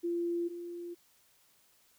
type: tone pair in turn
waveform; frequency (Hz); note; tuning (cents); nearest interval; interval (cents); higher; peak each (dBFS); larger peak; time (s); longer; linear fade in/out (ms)
sine; 343.5 / 346.3; F4 / F4; -29 / -15; unison; 14; second; -30 / -39; first; 0.03-0.49 / 0.49-0.95; neither; 20
effects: white hiss -67 dBFS RMS until 1.98 s